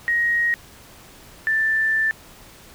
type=tone pair in turn; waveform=sine; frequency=1882 / 1769.7 Hz; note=A#6 / A6; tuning=+16 / +10 cents; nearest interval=minor second; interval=106 cents; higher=first; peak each=-17 dBFS; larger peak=neither; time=0.08-0.54 / 1.47-2.11 s; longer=second; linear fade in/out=0 ms; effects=pink hiss -46 dBFS RMS until 2.74 s